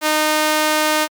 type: tone with high-pass filter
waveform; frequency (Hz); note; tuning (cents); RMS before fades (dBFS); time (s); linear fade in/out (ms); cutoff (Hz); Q
sawtooth; 307.1; D#4; -23; -17; 0.01-1.08; 50; 620; 0.65
effects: Opus 48 kbps